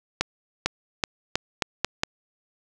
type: accelerating click train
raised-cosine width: 0.2 ms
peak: -4 dBFS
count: 7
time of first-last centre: 0.21-2.034 s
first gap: 450 ms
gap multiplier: 0.84
effects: none